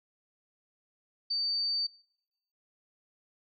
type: tone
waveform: sine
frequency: 4597 Hz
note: D8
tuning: 38 cents flat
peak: -28 dBFS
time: 1.3-1.87 s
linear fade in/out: 10 ms
effects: noise-tail reverb RT60 0.9 s tail -25 dB re dry